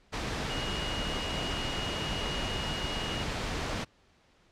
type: tone in noise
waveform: sine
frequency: 2878 Hz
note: F#7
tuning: 49 cents flat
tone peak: -37 dBFS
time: 0.49-3.24 s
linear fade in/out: 20 ms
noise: pink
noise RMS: -33 dBFS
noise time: 0.12-3.85 s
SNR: -7 dB
effects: pink hiss -64 dBFS RMS until 4.51 s + low-pass 5000 Hz 12 dB/octave